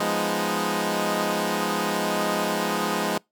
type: chord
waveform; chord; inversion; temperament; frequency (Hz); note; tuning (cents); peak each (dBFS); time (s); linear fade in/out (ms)
10% pulse; F half-diminished seventh; none; equal; 174.61 / 207.7 / 246.9 / 311.1; F3 / Ab3 / Cb4 / Eb4; 0 / 0 / 0 / 0; -21 / -18 / -23 / -22; 0-3.18; 5
effects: noise-tail reverb RT60 0.2 s tail -26 dB re dry